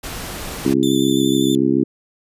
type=noise; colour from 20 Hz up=pink; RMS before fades=-29 dBFS; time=0.03-0.74 s; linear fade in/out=10 ms
type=harmonic tone; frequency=67 Hz; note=C2; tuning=42 cents sharp; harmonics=2 / 3 / 4 / 5 / 6; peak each=-26 / -22 / -17 / -18 / -23 dBFS; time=0.65-1.84 s; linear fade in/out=5 ms
type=tone with vibrato; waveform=sawtooth; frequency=3520 Hz; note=A7; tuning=in tune; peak=-22 dBFS; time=0.83-1.55 s; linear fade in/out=0 ms; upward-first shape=square; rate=12 Hz; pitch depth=19 cents each way
effects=resampled to 32000 Hz